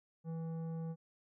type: tone with tanh clipping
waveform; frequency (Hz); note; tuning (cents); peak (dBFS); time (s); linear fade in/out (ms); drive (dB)
sine; 163.5; E3; -14; -40; 0.24-0.96; 50; 11
effects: none